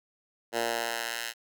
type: tone with high-pass filter sweep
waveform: 10% pulse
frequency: 116.54 Hz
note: A#2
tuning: in tune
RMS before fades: -32 dBFS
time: 0.52-1.34 s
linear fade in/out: 50 ms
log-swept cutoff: 440 to 2100 Hz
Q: 0.84
effects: none